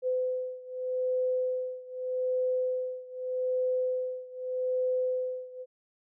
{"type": "beating tone pair", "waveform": "sine", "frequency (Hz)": [508, 508.82], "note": ["B4", "C5"], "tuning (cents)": [49, -48], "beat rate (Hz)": 0.82, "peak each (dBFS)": [-30, -32], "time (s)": [0.02, 5.66], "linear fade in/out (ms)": 50, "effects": []}